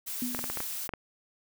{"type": "noise", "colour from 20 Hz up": "blue", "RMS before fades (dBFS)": -36, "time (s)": [0.06, 0.88], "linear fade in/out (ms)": 20}
{"type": "tone with exponential decay", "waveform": "sine", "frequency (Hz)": 245.5, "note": "B3", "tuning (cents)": -10, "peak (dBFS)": -28, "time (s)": [0.22, 0.65], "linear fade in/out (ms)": 2, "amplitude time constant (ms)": 93}
{"type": "clicks", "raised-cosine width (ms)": 0.5, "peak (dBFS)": -19, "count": 8, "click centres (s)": [0.348, 0.391, 0.441, 0.5, 0.573, 0.604, 0.892, 0.937]}
{"effects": []}